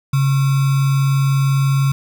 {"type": "tone with sample-and-hold", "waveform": "sine", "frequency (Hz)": 137, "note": "C#3", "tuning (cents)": -20, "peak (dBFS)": -12, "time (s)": [0.13, 1.92], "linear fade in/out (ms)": 5, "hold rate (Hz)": 1225, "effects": []}